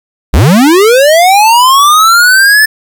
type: linear sweep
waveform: square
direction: up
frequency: 46.03 to 1760 Hz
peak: -3 dBFS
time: 0.33-2.66 s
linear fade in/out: 10 ms
effects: 7-bit